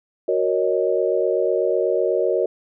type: chord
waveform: sine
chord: D# minor seventh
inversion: first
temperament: equal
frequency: 370 / 466.2 / 554.4 / 622.3 Hz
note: F#4 / A#4 / C#5 / D#5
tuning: 0 / 0 / 0 / 0 cents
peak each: -22 / -22 / -23 / -24 dBFS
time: 0.28-2.46 s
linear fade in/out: 5 ms
effects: none